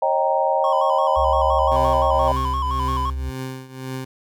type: chord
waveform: sine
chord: Eb dominant seventh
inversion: third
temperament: equal with one note detuned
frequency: 541.7 / 622.3 / 784 / 932.3 Hz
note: Db5 / Eb5 / G5 / Bb5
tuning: -40 / 0 / 0 / 0 cents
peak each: -22 dBFS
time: 0.02-2.32 s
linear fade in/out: 5 ms
type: tone with vibrato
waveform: triangle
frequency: 1046.5 Hz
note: C6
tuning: in tune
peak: -20 dBFS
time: 0.64-3.1 s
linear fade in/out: 2 ms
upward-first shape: square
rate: 5.8 Hz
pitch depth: 69 cents each way
type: tone with pitch glide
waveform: sine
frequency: 67.6 to 68.46 Hz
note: C#2 to C#2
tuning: -43 to -21 cents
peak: -23 dBFS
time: 1.16-3.31 s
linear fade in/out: 20 ms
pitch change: +22 cents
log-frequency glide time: 2.24-2.7 s
type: tone with tremolo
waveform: 20% pulse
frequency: 130.81 Hz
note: C3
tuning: in tune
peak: -21 dBFS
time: 1.71-4.05 s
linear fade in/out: 10 ms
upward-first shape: triangle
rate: 1.9 Hz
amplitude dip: 85%
effects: none